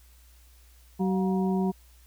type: harmonic tone with a mistuned harmonic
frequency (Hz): 189.4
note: F#3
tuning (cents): +41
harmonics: 1 / 2 / 4 / 5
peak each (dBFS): -24 / -30 / -36 / -38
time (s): 0.99-1.72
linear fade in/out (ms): 20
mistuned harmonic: 4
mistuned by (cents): -96
effects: added 60 Hz sine -53 dBFS peak until 2.06 s + white hiss -61 dBFS RMS until 2.06 s